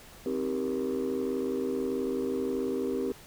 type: chord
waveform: sine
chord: C minor seventh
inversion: none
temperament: just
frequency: 261.6 / 314 / 392.4 / 470.9 Hz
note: C4 / Eb4 / G4 / Bb4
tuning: 0 / +16 / +2 / +18 cents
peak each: -31 / -36 / -30 / -33 dBFS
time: 0.26-3.12 s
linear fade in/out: 2 ms
effects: tanh soft clip ceiling -23 dBFS + pink hiss -51 dBFS RMS until 3.26 s